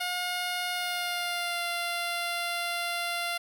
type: tone with pitch glide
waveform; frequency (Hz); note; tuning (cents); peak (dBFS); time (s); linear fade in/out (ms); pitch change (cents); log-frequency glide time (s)
10% pulse; 717 to 693; F5 to F5; +45 to -14; -21; 0-3.38; 10; -59; 0.73-1.65
effects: none